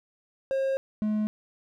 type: tone pair in turn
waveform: triangle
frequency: 537 / 213.1 Hz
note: C5 / G#3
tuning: +45 / +45 cents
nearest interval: octave + major third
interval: 1600 cents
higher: first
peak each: -22 dBFS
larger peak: neither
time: 0.51-0.77 / 1.02-1.27 s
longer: first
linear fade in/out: 0 ms
effects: none